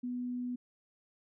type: tone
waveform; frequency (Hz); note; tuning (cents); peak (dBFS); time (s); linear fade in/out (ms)
sine; 246.9; B3; 0; -34; 0.03-0.56; 10
effects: none